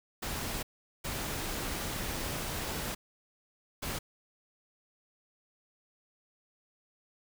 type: noise bursts at uneven times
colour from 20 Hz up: pink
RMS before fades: -36 dBFS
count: 3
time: 0.22-0.63 / 1.04-2.95 / 3.82-3.99 s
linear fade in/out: 10 ms
effects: none